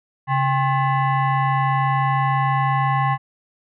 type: tone with frequency modulation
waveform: sine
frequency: 136.5 Hz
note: C#3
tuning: 26 cents flat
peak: -16 dBFS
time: 0.27-3.18 s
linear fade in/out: 50 ms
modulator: 934 Hz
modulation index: 1.3
effects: none